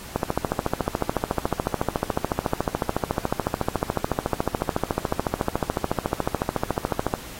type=click train; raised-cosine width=1 ms; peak=-7 dBFS; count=98; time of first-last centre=0.16-7.138 s; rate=13.9 Hz; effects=pink hiss -40 dBFS RMS until 7.39 s + AAC 48 kbps